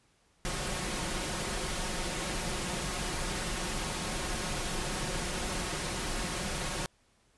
pink noise with comb filter, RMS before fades -34 dBFS, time 0.45-6.86 s, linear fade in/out 0 ms, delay 5.5 ms, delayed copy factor +0.5, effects pink hiss -68 dBFS RMS until 7.37 s + resampled to 24000 Hz

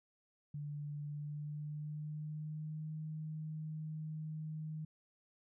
sine tone with pitch glide, 146.83 to 155.56 Hz, D3 to D#3, 0 to 0 cents, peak -40 dBFS, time 0.54-4.85 s, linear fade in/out 5 ms, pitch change +100 cents, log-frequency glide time 1.04-2.92 s, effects none

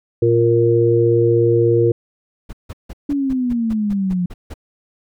harmonic tone, 116.54 Hz, A#2, in tune, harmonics 1 / 3 / 4, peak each -17 / -15 / -15 dBFS, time 0.22-1.92 s, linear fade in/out 5 ms
brown noise bursts, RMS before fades -30 dBFS, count 11, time 2.49-4.541 s, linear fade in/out 10 ms, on 41 ms, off 160 ms
sine exponential sweep, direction down, 290.2 to 174.61 Hz, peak -16 dBFS, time 3.09-4.26 s, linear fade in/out 5 ms
effects none

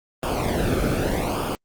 brown noise with flanger, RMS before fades -23 dBFS, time 0.23-1.55 s, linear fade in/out 0 ms, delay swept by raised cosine 0.5 to 1.07 ms, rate 0.83 Hz, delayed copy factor -0.85, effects Opus 32 kbps

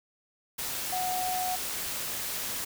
sine tone in noise, 735 Hz, F#5, 12 cents flat, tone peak -29 dBFS, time 0.92-1.56 s, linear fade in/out 10 ms, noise white, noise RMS -34 dBFS, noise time 0.58-2.65 s, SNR +2 dB, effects none

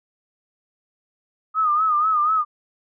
sine tone with vibrato, 1244.5 Hz, D#6, in tune, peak -16 dBFS, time 1.54-2.45 s, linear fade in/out 50 ms, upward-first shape sine, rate 4.1 Hz, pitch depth 82 cents each way, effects none

